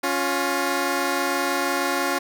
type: tone pair together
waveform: 10% pulse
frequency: 277.8 / 353.8 Hz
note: C#4 / F4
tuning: +4 / +23 cents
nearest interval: major third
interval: 419 cents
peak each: -16 dBFS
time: 0.03-2.19 s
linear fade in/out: 10 ms
effects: none